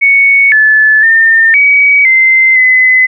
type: tone with pitch steps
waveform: sine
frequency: 2222 / 1734 / 1809 / 2266 / 2074 / 2027 Hz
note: C#7 / A6 / A6 / C#7 / C7 / B6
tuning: +4 / -26 / +48 / +37 / -16 / +45 cents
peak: -3 dBFS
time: 0.01-3.07 s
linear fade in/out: 20 ms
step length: 510 ms
effects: none